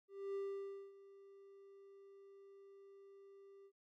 triangle tone with ADSR envelope, 394.6 Hz, G4, 11 cents sharp, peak -37 dBFS, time 0.08-3.72 s, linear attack 270 ms, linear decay 570 ms, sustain -19 dB, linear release 64 ms, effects none

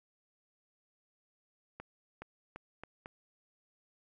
accelerating click train, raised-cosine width 0.5 ms, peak -29 dBFS, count 5, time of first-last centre 1.8-3.059 s, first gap 420 ms, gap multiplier 0.81, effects none

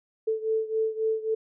sine beating tone pair, 440 / 443.7 Hz, A4 / A4, 0 / +14 cents, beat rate 3.7 Hz, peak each -26 / -29 dBFS, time 0.27-1.35 s, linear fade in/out 10 ms, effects none

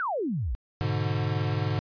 sine exponential sweep, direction down, 1568 to 49 Hz, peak -26 dBFS, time 0-0.55 s, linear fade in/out 0 ms
square chord, G# diminished, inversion none, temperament equal, 103.83 / 123.47 / 146.83 Hz, G#2 / B2 / D3, 0 / 0 / 0 cents, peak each -29 / -32 / -31 dBFS, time 0.81-1.79 s, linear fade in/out 0 ms
effects resampled to 11025 Hz

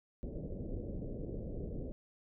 pink low-pass noise, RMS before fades -41 dBFS, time 0.23-1.92 s, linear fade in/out 0 ms, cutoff 560 Hz, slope 48 dB/octave, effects none

